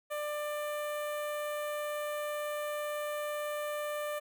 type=tone with notch filter; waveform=sawtooth; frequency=594 Hz; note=D5; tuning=20 cents sharp; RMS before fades=-36 dBFS; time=0.1-4.2 s; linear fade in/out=20 ms; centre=5000 Hz; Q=0.84; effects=none